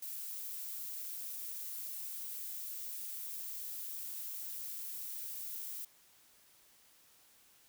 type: noise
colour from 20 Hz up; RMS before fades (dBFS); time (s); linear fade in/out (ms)
violet; -43; 0.02-5.85; 5
effects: white hiss -65 dBFS RMS until 7.68 s